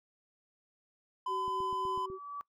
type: tone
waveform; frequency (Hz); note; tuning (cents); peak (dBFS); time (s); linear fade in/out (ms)
triangle; 1012; B5; +42; -31; 1.26-2.06; 5
type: tone with tremolo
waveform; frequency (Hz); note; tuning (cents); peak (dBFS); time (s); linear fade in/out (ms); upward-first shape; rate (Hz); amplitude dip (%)
sine; 378.7; F#4; +40; -37; 1.27-2.19; 50; sine; 3.6; 40
type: tone with exponential growth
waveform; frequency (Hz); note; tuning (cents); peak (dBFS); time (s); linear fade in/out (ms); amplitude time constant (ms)
sine; 1149; D6; -38; -36; 1.35-2.41; 0; 230
type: click train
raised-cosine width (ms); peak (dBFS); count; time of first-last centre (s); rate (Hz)
3; -36; 6; 1.48-2.101; 8.05
effects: noise-tail reverb RT60 0.1 s tail -23 dB re dry